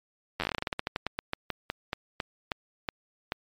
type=slowing click train; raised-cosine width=0.3 ms; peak=-13 dBFS; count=26; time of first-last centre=0.4-3.321 s; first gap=10 ms; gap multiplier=1.17; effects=MP3 96 kbps